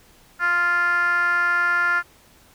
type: tone with band-pass filter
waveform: 10% pulse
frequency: 349.2 Hz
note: F4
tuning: in tune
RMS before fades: -20 dBFS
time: 0.39-2.03 s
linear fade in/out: 50 ms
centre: 1500 Hz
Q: 7.4
effects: pink hiss -53 dBFS RMS until 2.54 s